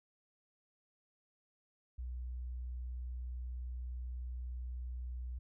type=tone; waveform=sine; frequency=61.7 Hz; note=B1; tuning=1 cent flat; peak=-39 dBFS; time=1.98-5.39 s; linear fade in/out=10 ms; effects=none

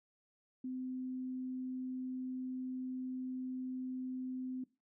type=tone; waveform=sine; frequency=256.5 Hz; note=C4; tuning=34 cents flat; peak=-38 dBFS; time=0.64-4.64 s; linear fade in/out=5 ms; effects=noise-tail reverb RT60 0.3 s tail -20 dB re dry

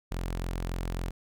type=tone; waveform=sawtooth; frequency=43.65 Hz; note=F1; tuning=in tune; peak=-27 dBFS; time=0.11-1.11 s; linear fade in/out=10 ms; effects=none

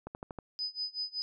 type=click train; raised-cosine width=1 ms; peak=-26 dBFS; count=5; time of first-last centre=0.07-0.387 s; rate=12.6 Hz
type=tone with tremolo; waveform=sine; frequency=5000 Hz; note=D#8; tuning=8 cents sharp; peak=-31 dBFS; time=0.59-1.22 s; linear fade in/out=0 ms; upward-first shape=sine; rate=5.3 Hz; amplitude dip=95%
effects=none

